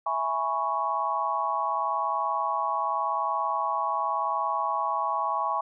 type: chord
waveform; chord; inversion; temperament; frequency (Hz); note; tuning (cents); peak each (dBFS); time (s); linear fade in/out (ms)
sine; C# minor seventh; first; equal; 659.3 / 830.6 / 987.8 / 1108.7; E5 / G#5 / B5 / C#6; 0 / 0 / 0 / 0; -34 / -30 / -31 / -28; 0.06-5.61; 5
effects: none